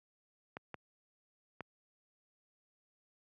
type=clicks; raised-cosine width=0.5 ms; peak=-27 dBFS; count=3; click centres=0.569 / 0.743 / 1.607 s; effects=high-pass 100 Hz 12 dB/octave